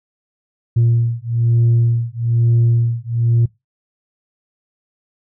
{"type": "beating tone pair", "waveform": "sine", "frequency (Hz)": [116.54, 117.64], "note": ["A#2", "A#2"], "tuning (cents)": [0, 16], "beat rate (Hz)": 1.1, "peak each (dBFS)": -14, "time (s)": [0.76, 3.46], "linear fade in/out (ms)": 10, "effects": ["noise-tail reverb RT60 0.2 s tail -21 dB re dry", "tanh soft clip ceiling -8 dBFS"]}